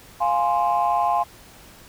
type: chord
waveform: sine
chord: F minor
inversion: none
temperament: equal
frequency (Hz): 698.5 / 830.6 / 1046.5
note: F5 / Ab5 / C6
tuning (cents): 0 / 0 / 0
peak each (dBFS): -21 / -21 / -22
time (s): 0.2-1.24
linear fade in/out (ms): 20
effects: tanh soft clip ceiling -11 dBFS + pink hiss -47 dBFS RMS until 1.88 s